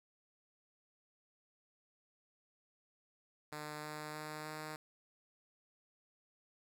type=tone with pitch steps; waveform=5% pulse; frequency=150.9 / 152.04 / 153.18 / 154.34 Hz; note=D3 / D#3 / D#3 / D#3; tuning=+47 / -40 / -27 / -14 cents; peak=-32 dBFS; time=3.52-4.76 s; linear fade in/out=2 ms; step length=310 ms; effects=none